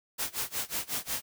white noise with tremolo, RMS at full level -31 dBFS, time 0.18-1.22 s, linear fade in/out 20 ms, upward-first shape sine, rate 5.5 Hz, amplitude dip 95%, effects none

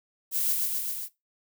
violet noise with echo, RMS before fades -27 dBFS, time 0.31-0.57 s, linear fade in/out 50 ms, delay 130 ms, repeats 4, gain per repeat -2 dB, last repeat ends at 1.09 s, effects noise-tail reverb RT60 0.2 s tail -18 dB re dry

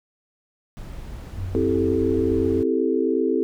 brown noise, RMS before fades -35 dBFS, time 0.77-2.63 s, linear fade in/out 0 ms
sine tone with pitch glide, 92.5 to 91.54 Hz, F#2 to F#2, 0 to -18 cents, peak -27 dBFS, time 1.37-2.62 s, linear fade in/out 5 ms, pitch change -18 cents, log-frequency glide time 1.8-1.99 s
sine chord, A minor seventh, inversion first, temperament equal, 261.6 / 329.6 / 392 / 440 Hz, C4 / E4 / G4 / A4, 0 / 0 / 0 / 0 cents, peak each -24 dBFS, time 1.55-3.43 s, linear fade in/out 0 ms
effects none

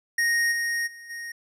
square tone with level steps, 1864.7 Hz, A#6, in tune, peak -21 / -25 / -42 / -34 dBFS, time 0.18-1.32 s, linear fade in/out 5 ms, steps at 0.51 / 0.86 / 1.09 s, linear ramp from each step 20 ms, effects low-pass 12000 Hz 12 dB/octave

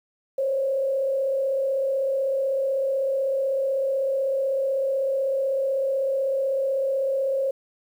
sine tone with frequency modulation, 540 Hz, C#5, 45 cents flat, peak -21 dBFS, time 0.38-7.51 s, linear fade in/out 5 ms, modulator 36 Hz, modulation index 0.47, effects 9-bit

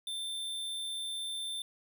square tone, 3562 Hz, A7, 21 cents sharp, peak -36 dBFS, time 0.07-1.62 s, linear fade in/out 2 ms, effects none

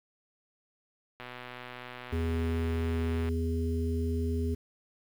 click train, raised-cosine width 0.3 ms, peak -25 dBFS, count 260, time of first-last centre 1.2-3.289 s, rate 124 Hz
harmonic tone, 82.1 Hz, E2, 6 cents flat, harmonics 1 / 3 / 5, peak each -29 / -34 / -36 dBFS, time 2.12-4.55 s, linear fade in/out 10 ms
effects low-pass 3000 Hz 12 dB/octave + 9-bit

